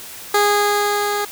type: tone with level ramp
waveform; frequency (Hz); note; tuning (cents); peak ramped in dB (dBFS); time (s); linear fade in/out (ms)
15% pulse; 411.7; G#4; -15; -6 to -13; 0.34-1.25; 5
effects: white hiss -35 dBFS RMS until 1.31 s